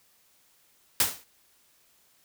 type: noise with exponential decay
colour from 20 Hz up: white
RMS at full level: -19 dBFS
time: 1-1.24 s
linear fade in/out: 2 ms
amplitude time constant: 52 ms
effects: white hiss -64 dBFS RMS until 2.24 s